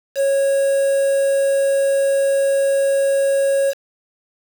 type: tone with quantisation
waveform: triangle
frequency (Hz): 550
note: C#5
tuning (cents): -14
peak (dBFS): -12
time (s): 0.15-3.74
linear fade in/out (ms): 50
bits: 5
effects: none